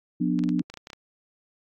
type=chord; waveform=sine; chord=B diminished; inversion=second; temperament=just; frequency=177.8 / 246.9 / 296.3 Hz; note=F3 / B3 / D4; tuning=+31 / 0 / +15 cents; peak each=-26 dBFS; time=0.2-0.62 s; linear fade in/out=10 ms
type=clicks; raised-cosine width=0.2 ms; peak=-23 dBFS; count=10; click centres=0.391 / 0.438 / 0.491 / 0.594 / 0.7 / 0.74 / 0.773 / 0.871 / 0.902 / 0.932 s
effects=AAC 48 kbps